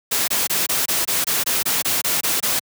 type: noise bursts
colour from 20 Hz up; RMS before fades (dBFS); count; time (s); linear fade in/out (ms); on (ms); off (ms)
white; -20; 13; 0.11-2.596; 10; 170; 23
effects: high-pass 100 Hz 12 dB/octave